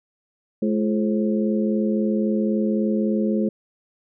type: harmonic tone with a mistuned harmonic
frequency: 106.7 Hz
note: G#2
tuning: 47 cents sharp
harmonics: 2 / 3 / 4 / 5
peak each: -20 / -26 / -28 / -29 dBFS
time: 0.62-3.49 s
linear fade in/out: 5 ms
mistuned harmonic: 3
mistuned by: +120 cents
effects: none